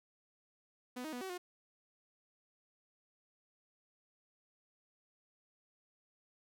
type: tone with pitch steps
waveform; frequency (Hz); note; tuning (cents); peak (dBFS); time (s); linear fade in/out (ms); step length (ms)
sawtooth; 249.2 / 313 / 246.1 / 379.3 / 358.2; B3 / D#4 / B3 / F#4 / F4; +16 / +10 / -6 / +43 / +44; -37; 0.96-1.38; 10; 84
effects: none